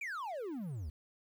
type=exponential sweep; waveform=triangle; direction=down; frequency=2452 to 67.1 Hz; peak=-36 dBFS; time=0.01-0.9 s; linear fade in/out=5 ms; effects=11-bit